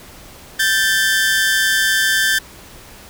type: tone pair together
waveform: sawtooth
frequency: 1568 / 1760 Hz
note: G6 / A6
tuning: 0 / 0 cents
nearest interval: major second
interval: 200 cents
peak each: -13 dBFS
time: 0.59-2.39 s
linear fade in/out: 10 ms
effects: pink hiss -40 dBFS RMS until 3.09 s